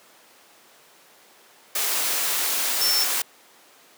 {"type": "tone in noise", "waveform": "sine", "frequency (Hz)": 5380, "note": "E8", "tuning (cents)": 34, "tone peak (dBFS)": -20, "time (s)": [2.81, 3.04], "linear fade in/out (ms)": 5, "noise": "white", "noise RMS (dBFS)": -24, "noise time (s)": [1.75, 3.22], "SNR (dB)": 1, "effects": ["pink hiss -52 dBFS RMS until 3.97 s", "high-pass 400 Hz 12 dB/octave"]}